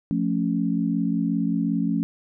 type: chord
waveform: sine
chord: F augmented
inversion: none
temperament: equal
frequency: 174.61 / 220 / 277.2 Hz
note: F3 / A3 / C#4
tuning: 0 / 0 / 0 cents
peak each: -25 dBFS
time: 0.11-2.03 s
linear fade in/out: 0 ms
effects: none